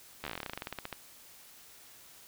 slowing click train, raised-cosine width 0.3 ms, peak -21 dBFS, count 21, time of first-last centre 0.24-0.927 s, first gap 12 ms, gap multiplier 1.1, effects white hiss -55 dBFS RMS until 2.27 s

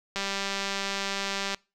click train, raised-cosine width 0.2 ms, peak -13 dBFS, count 274, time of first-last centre 0.16-1.546 s, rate 197 Hz, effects noise-tail reverb RT60 0.3 s tail -25 dB re dry

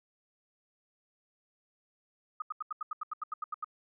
sine tone bursts, 1244 Hz, D#6, 1 cent flat, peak -32 dBFS, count 13, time 2.4-3.645 s, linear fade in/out 5 ms, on 21 ms, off 81 ms, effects none

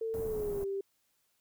sine tone with pitch glide, 448.6 to 392.8 Hz, A4 to G4, +34 to +4 cents, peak -32 dBFS, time 0.01-0.81 s, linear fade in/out 5 ms, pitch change -230 cents, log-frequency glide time 0.22-0.64 s
pink band-stop noise, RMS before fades -43 dBFS, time 0.14-0.64 s, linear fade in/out 0 ms, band 660 to 16000 Hz, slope 12 dB/octave
effects white hiss -75 dBFS RMS until 1.4 s

